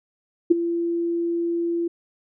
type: tone with ADSR envelope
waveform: sine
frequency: 340 Hz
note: F4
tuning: 46 cents flat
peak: -8 dBFS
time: 0.5-1.88 s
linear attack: 14 ms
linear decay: 15 ms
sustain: -13 dB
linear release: 8 ms
effects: none